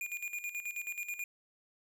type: tone with tremolo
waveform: square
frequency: 2429 Hz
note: D#7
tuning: 42 cents flat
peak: -36 dBFS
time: 0.01-1.24 s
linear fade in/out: 2 ms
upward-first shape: square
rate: 9.3 Hz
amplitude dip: 70%
effects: none